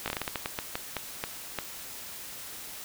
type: slowing click train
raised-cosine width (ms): 0.3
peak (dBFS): -14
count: 14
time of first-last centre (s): 0.06-1.587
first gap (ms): 18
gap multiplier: 1.28
effects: white hiss -42 dBFS RMS until 2.84 s